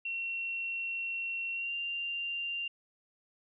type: tone with pitch glide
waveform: sine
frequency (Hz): 2726 to 2783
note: F7 to F7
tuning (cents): -43 to -7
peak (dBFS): -33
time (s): 0.05-2.68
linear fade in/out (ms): 5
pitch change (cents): +36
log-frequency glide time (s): 1.53-1.74
effects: none